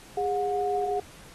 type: tone pair together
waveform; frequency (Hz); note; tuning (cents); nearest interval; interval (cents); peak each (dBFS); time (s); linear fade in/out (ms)
sine; 407.5 / 726.1; G#4 / F#5; -33 / -33; minor seventh; 1000; -27; 0.17-1; 5
effects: pink hiss -50 dBFS RMS until 1.34 s + AAC 32 kbps